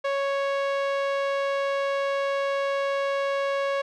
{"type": "tone with low-pass filter", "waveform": "sawtooth", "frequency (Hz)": 554.4, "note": "C#5", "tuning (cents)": 0, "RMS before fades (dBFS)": -26, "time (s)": [0.04, 3.82], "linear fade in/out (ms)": 10, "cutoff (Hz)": 3100, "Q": 0.61, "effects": []}